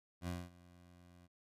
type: tone with ADSR envelope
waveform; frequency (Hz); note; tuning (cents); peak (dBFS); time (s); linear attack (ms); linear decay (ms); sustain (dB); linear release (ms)
20% pulse; 88.2; F2; +18; -33; 0.21-1.28; 66; 220; -22; 34
effects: resampled to 32000 Hz